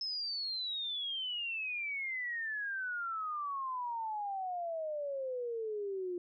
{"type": "exponential sweep", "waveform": "sine", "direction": "down", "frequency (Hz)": [5230, 349.2], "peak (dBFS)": -35, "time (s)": [0.01, 6.18], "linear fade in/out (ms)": 2, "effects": []}